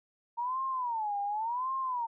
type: tone with vibrato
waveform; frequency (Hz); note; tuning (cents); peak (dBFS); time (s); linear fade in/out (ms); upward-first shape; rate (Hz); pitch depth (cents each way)
sine; 926; A#5; -12; -30; 0.37-2.07; 20; sine; 0.9; 240
effects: none